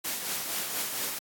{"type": "noise with tremolo", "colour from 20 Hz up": "white", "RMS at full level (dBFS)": -31, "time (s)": [0.04, 1.19], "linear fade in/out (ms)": 10, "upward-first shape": "sine", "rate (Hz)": 4.3, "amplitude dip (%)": 40, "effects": ["high-pass 150 Hz 12 dB/octave", "AAC 64 kbps"]}